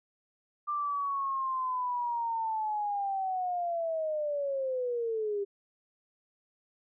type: linear sweep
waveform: sine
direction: down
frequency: 1190 to 395.6 Hz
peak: -29 dBFS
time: 0.67-5.45 s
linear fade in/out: 20 ms
effects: none